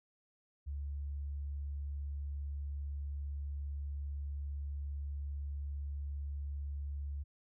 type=tone; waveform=sine; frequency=71.2 Hz; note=C#2; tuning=47 cents sharp; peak=-37 dBFS; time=0.66-7.24 s; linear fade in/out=20 ms; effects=none